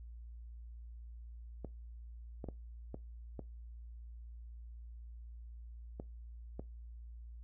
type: clicks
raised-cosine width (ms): 2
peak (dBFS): -29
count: 7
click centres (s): 1.647 / 2.442 / 2.487 / 2.944 / 3.393 / 5.999 / 6.595
effects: noise-tail reverb RT60 0.2 s tail -20 dB re dry + added 58 Hz sine -47 dBFS peak until 7.43 s